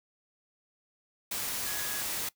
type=tone in noise; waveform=sine; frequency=1672 Hz; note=G#6; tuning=11 cents sharp; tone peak=-41 dBFS; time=1.66-2.02 s; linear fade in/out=5 ms; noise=white; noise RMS=-34 dBFS; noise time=1.31-2.29 s; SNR=-10 dB; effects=noise-tail reverb RT60 0.1 s tail -20 dB re dry